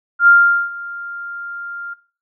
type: tone with ADSR envelope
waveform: sine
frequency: 1396.9 Hz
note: F6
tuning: in tune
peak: -5 dBFS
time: 0.19-1.94 s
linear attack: 82 ms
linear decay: 420 ms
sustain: -21 dB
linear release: 10 ms
effects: noise-tail reverb RT60 0.4 s tail -18 dB re dry